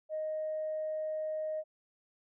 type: tone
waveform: sine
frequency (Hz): 622.3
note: D#5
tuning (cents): 0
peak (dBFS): -32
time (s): 0.09-1.64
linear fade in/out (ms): 50
effects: tanh soft clip ceiling -28 dBFS